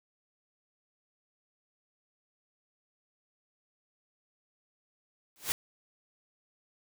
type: noise with exponential growth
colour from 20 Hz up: white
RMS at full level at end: -26 dBFS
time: 5.36-5.52 s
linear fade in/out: 0 ms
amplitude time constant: 33 ms
effects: none